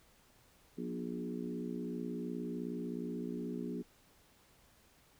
harmonic tone with a mistuned harmonic, 59.5 Hz, A#1, 36 cents sharp, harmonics 3 / 4 / 5 / 6 / 7, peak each -43 / -41 / -45 / -46 / -46 dBFS, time 0.77-3.83 s, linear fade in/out 20 ms, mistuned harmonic 4, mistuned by +23 cents, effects pink hiss -66 dBFS RMS until 5.19 s

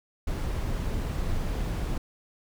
brown noise, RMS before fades -29 dBFS, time 0.27-1.98 s, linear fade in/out 5 ms, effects none

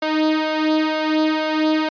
sawtooth tone with flanger, 311.1 Hz, D#4, in tune, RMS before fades -19 dBFS, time 0.02-1.89 s, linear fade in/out 5 ms, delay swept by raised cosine 1.8 to 3 ms, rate 2.1 Hz, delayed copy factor +0.65, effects resampled to 11025 Hz

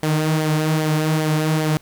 sawtooth tone with flanger, 155.56 Hz, D#3, in tune, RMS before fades -19 dBFS, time 0.03-1.77 s, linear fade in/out 0 ms, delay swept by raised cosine 0.75 to 5.55 ms, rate 2.5 Hz, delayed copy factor -0.5, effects pink hiss -52 dBFS RMS until 1.81 s

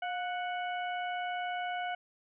harmonic tone with a mistuned harmonic, 740 Hz, F#5, in tune, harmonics 1 / 2 / 3 / 4, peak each -34 / -40 / -44 / -46 dBFS, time 0.02-1.95 s, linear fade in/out 5 ms, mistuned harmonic 1, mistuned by -61 cents, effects none

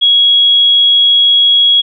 sine tone, 3322 Hz, G#7, in tune, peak -5 dBFS, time 0.01-1.82 s, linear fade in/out 20 ms, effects none

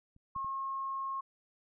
clicks, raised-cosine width 5 ms, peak -49 / -39 / -41 dBFS, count 3, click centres 0.164 / 0.363 / 0.446 s
sine tone, 1080 Hz, C#6, 45 cents flat, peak -34 dBFS, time 0.35-1.21 s, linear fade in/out 10 ms
effects none

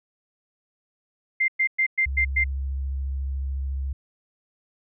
sine tone bursts, 2093 Hz, C7, in tune, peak -18 dBFS, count 6, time 1.4-2.442 s, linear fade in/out 10 ms, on 82 ms, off 110 ms
sine tone with vibrato, 67.6 Hz, C#2, 43 cents flat, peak -25 dBFS, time 2.06-3.93 s, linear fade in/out 5 ms, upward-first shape sine, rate 14 Hz, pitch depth 19 cents each way
effects none

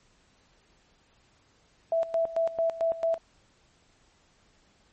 sine tone with tremolo, 660 Hz, E5, 2 cents sharp, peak -22 dBFS, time 1.92-3.18 s, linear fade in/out 2 ms, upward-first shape square, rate 4.5 Hz, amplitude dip 80%, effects pink hiss -64 dBFS RMS until 4.92 s + MP3 32 kbps

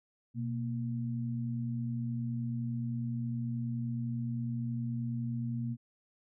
sine tone pair together, 123.48 / 233.1 Hz, B2 / A#3, 0 / 0 cents, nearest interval major seventh, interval 1100 cents, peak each -34 / -36 dBFS, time 0.34-5.77 s, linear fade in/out 50 ms, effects none

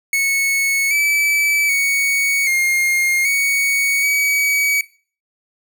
45% pulse tone with pitch steps, 2205 / 2305 / 2231 / 2129 / 2233 / 2268 Hz, C#7 / D7 / C#7 / C7 / C#7 / C#7, -10 / -33 / +11 / +30 / +12 / +39 cents, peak -14 dBFS, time 0.13-4.81 s, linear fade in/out 2 ms, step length 780 ms, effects noise-tail reverb RT60 0.4 s tail -18 dB re dry

